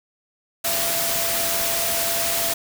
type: tone in noise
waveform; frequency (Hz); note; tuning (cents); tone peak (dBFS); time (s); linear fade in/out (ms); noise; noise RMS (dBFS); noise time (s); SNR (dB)
sine; 674; E5; +38; -29; 0.64-2.54; 10; white; -23; 0.64-2.54; -9
effects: none